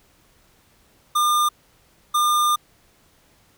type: tone bursts at uneven times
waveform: square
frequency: 1204 Hz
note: D6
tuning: 43 cents sharp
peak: -17 dBFS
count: 2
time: 1.15-1.49 / 2.14-2.56 s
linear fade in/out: 10 ms
effects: pink hiss -58 dBFS RMS until 3.57 s

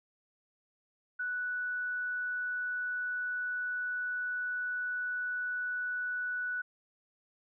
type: tone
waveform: sine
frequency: 1480 Hz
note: F#6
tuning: in tune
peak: -32 dBFS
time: 1.19-6.62 s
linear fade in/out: 10 ms
effects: none

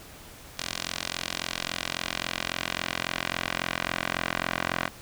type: tone with band-pass filter sweep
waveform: 10% pulse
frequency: 43.65 Hz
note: F1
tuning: in tune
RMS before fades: -32 dBFS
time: 0.57-4.89 s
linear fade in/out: 20 ms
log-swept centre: 4800 to 1700 Hz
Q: 0.95
effects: pink hiss -47 dBFS RMS until 5.01 s

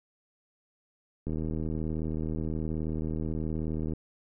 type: click train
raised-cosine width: 3 ms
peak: -21 dBFS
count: 211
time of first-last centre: 1.27-3.935 s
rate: 78.8 Hz
effects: none

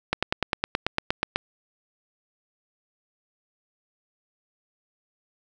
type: slowing click train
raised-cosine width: 0.3 ms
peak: -6 dBFS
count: 12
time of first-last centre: 0.13-1.36 s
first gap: 96 ms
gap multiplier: 1.03
effects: none

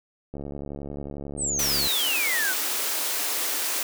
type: click train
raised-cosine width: 2 ms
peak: -22 dBFS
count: 110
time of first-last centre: 0.34-1.871 s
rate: 71.2 Hz
type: exponential sweep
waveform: sine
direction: down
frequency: 8660 to 1417 Hz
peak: -24 dBFS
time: 1.37-2.55 s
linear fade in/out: 50 ms
type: high-pass noise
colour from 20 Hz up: white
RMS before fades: -27 dBFS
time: 1.59-3.83 s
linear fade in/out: 2 ms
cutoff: 250 Hz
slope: 96 dB/octave
effects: none

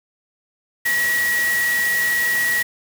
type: tone in noise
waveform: sine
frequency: 1917 Hz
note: A#6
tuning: 48 cents sharp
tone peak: -17 dBFS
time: 0.85-2.63 s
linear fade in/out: 10 ms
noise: white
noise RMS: -27 dBFS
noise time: 0.85-2.63 s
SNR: +7 dB
effects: none

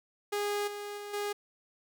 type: tone with level steps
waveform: sawtooth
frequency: 411 Hz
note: G#4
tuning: 18 cents flat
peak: -26 / -34 / -36 / -28 dBFS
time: 0.32-1.33 s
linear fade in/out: 10 ms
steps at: 0.67 / 0.97 / 1.13 s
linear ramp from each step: 10 ms
effects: none

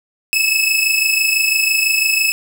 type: tone pair together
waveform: sawtooth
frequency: 2586 / 2612 Hz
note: E7 / E7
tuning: -34 / -17 cents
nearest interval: unison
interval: 17 cents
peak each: -12 / -14 dBFS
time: 0.33-2.32 s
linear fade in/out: 0 ms
effects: 7-bit

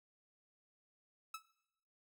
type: tone with exponential decay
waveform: sawtooth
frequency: 1301 Hz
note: E6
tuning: 23 cents flat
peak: -36 dBFS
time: 1.34-1.43 s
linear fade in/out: 5 ms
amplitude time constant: 18 ms
effects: noise-tail reverb RT60 0.8 s tail -18 dB re dry

